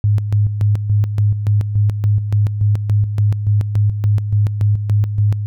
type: tone with tremolo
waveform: sine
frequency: 103.83 Hz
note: G#2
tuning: in tune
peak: -10 dBFS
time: 0.04-5.46 s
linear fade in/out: 0 ms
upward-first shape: square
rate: 3.5 Hz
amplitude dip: 60%
effects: none